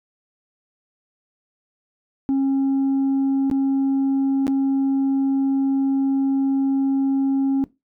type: tone with dropouts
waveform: sine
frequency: 271.5 Hz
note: C#4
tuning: 36 cents flat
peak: -14 dBFS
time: 2.29-7.64 s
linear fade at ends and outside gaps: 0 ms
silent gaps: 3.5-3.513 / 4.468-4.479 s
effects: noise-tail reverb RT60 0.2 s tail -19 dB re dry + tanh soft clip ceiling -16 dBFS